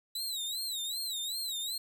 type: tone with vibrato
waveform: sawtooth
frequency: 3907 Hz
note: B7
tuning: 19 cents flat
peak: -31 dBFS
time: 0.15-1.78 s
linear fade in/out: 5 ms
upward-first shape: sine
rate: 2.6 Hz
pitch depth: 140 cents each way
effects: none